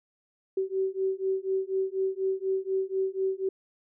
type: beating tone pair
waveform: sine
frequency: 380.4 / 384.5 Hz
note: F#4 / G4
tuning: +48 / -33 cents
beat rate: 4.1 Hz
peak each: -29 dBFS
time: 0.57-3.49 s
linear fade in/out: 5 ms
effects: none